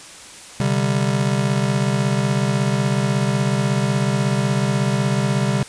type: chord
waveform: square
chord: C suspended second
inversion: none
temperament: just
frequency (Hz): 130.81 / 147.16 / 196.22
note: C3 / D3 / G3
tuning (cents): 0 / +4 / +2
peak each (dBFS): -21 / -24 / -22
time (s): 0.6-5.63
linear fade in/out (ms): 2
effects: white hiss -39 dBFS RMS until 5.68 s + resampled to 22050 Hz